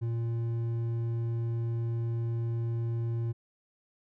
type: tone with hard clipping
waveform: triangle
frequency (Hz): 116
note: A#2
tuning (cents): -8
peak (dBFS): -30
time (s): 0.01-3.33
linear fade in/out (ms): 20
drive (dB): 9
effects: none